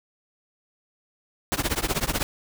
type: noise with tremolo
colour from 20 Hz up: pink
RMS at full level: -22 dBFS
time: 1.52-2.23 s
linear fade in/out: 0 ms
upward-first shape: triangle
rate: 16 Hz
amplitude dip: 100%
effects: none